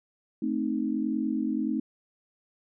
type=chord; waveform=sine; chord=A diminished; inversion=none; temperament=equal; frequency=220 / 261.6 / 311.1 Hz; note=A3 / C4 / Eb4; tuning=0 / 0 / 0 cents; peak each=-30 dBFS; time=0.42-1.8 s; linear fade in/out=5 ms; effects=none